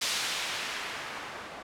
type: noise with low-pass filter sweep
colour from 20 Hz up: blue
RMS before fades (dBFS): -35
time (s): 0.01-1.63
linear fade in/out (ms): 10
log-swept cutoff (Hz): 4700 to 920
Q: 0.73
effects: none